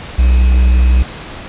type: tone with quantisation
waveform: triangle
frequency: 62.2 Hz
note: B1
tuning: 13 cents sharp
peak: -4 dBFS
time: 0.18-1.03 s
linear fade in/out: 10 ms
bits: 5
effects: pink hiss -29 dBFS RMS until 1.48 s + resampled to 8000 Hz